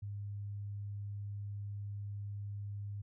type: tone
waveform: sine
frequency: 101.7 Hz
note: G#2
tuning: 36 cents flat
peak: -39 dBFS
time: 0.02-3.02 s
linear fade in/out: 10 ms
effects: none